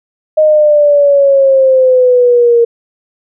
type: exponential sweep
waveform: sine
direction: down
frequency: 622.3 to 465.3 Hz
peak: -4 dBFS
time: 0.37-2.65 s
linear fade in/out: 10 ms
effects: none